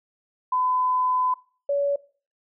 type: tone pair in turn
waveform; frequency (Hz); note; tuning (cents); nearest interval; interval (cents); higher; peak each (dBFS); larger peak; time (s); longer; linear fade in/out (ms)
sine; 1010 / 566.8; B5 / C#5; +39 / +38; minor seventh; 1001; first; -20; neither; 0.52-1.34 / 1.69-1.96; first; 5
effects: noise-tail reverb RT60 0.4 s tail -20 dB re dry